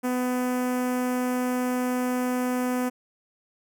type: tone with notch filter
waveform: sawtooth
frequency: 250.3 Hz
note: B3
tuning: 23 cents sharp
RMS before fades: -26 dBFS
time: 0.03-2.9 s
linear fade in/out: 20 ms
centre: 3900 Hz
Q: 0.71
effects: none